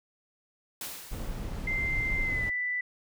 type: noise with exponential decay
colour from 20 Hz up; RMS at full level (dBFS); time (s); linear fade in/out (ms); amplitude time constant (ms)
white; -36; 0.81-1.78; 2; 210
type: noise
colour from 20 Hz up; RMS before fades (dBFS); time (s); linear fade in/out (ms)
brown; -34; 1.11-2.5; 10
type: tone with pitch glide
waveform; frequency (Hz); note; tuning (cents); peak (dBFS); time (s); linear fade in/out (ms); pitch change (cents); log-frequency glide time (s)
sine; 2085 to 1982.8; C7 to B6; -7 to +6; -28; 1.67-2.81; 5; -87; 2.22-2.45
effects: none